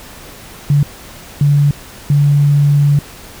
sine tone bursts at uneven times, 144.1 Hz, D3, 33 cents flat, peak -7 dBFS, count 3, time 0.7-0.83 / 1.41-1.71 / 2.1-2.99 s, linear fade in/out 2 ms, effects pink hiss -35 dBFS RMS until 3.4 s

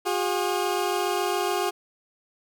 20% pulse tone pair together, 359.2 / 406.3 Hz, F4 / G#4, +49 / -38 cents, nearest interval major second, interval 213 cents, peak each -21 / -22 dBFS, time 0.05-1.71 s, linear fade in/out 20 ms, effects none

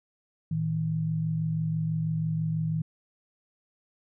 sine tone pair together, 113.09 / 159.2 Hz, A2 / D#3, +48 / +40 cents, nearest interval tritone, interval 592 cents, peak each -33 / -26 dBFS, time 0.51-2.82 s, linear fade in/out 5 ms, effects none

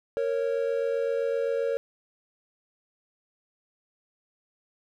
triangle tone pair together, 463.3 / 551 Hz, A#4 / C#5, -11 / -11 cents, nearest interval minor third, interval 300 cents, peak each -25 / -26 dBFS, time 0.17-1.77 s, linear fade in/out 0 ms, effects none

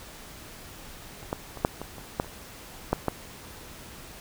clicks, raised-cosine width 1 ms, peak -30 / -13 / -25 / -6 / -20 / -27 / -10 / -30 / -8 / -10 dBFS, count 10, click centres 1.229 / 1.329 / 1.573 / 1.649 / 1.816 / 1.983 / 2.199 / 2.246 / 2.93 / 3.083 s, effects pink hiss -45 dBFS RMS until 4.2 s

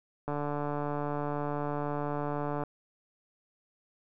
click train, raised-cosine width 1 ms, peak -20 dBFS, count 345, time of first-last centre 0.28-2.636 s, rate 146 Hz, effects none

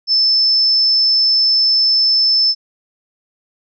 sine tone, 5270 Hz, E8, 1 cent flat, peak -10 dBFS, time 0.07-2.55 s, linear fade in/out 50 ms, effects none

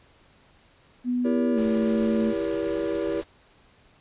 sine tone with pitch glide, 246.9 to 222.5 Hz, B3 to A3, 0 to +20 cents, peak -22 dBFS, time 1.04-2.34 s, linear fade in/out 50 ms, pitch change -180 cents, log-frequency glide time 1.53-1.59 s
triangle chord, E diminished seventh, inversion none, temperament just, 329.6 / 395.6 / 474.7 / 569.6 Hz, E4 / G4 / Bb4 / Db5, 0 / +16 / +31 / +47 cents, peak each -27 / -28 / -29 / -29 dBFS, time 1.24-3.22 s, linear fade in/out 20 ms
pink noise, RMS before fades -42 dBFS, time 1.57-3.24 s, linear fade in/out 10 ms
effects pink hiss -58 dBFS RMS until 4 s + resampled to 8000 Hz

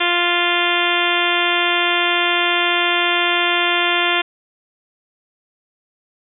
harmonic tone with a mistuned harmonic, 349.2 Hz, F4, in tune, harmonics 1 / 2 / 3 / 4 / 5 / 6 / 7 / 8 / 9 / 10, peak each -24 / -24 / -24 / -24 / -24 / -24 / -24 / -24 / -24 / -24 dBFS, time 0-4.22 s, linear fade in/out 10 ms, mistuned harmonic 8, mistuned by -18 cents, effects none

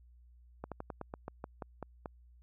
slowing click train, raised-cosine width 1 ms, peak -26 dBFS, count 11, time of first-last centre 0.64-2.058 s, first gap 77 ms, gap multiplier 1.13, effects added 60 Hz sine -57 dBFS peak until 2.42 s

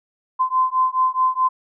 sine beating tone pair, 1029 / 1033.7 Hz, C6 / C6, -29 / -21 cents, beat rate 4.7 Hz, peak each -19 dBFS, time 0.39-1.49 s, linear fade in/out 20 ms, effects none

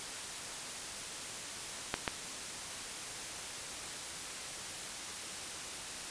clicks, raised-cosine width 0.3 ms, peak -14 dBFS, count 2, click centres 1.941 / 2.078 s, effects white hiss -42 dBFS RMS until 6.1 s + resampled to 22050 Hz

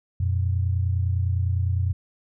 sine tone pair together, 89.3 / 119.2 Hz, F2 / A#2, +39 / +39 cents, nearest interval perfect fourth, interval 500 cents, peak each -21 / -27 dBFS, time 0.2-1.93 s, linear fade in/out 5 ms, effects none

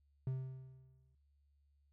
triangle tone with exponential decay, 130.81 Hz, C3, in tune, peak -32 dBFS, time 0.27-1.15 s, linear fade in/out 2 ms, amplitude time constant 190 ms, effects noise-tail reverb RT60 0.4 s tail -25 dB re dry + added 71 Hz sine -70 dBFS peak until 1.92 s

